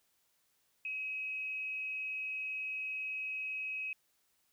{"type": "tone with frequency modulation", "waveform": "sine", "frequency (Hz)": 2547, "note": "D#7", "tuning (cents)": 40, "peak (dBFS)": -36, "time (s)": [0.85, 3.93], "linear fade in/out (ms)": 2, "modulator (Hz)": 198, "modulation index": 0.23, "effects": ["white hiss -75 dBFS RMS until 4.52 s"]}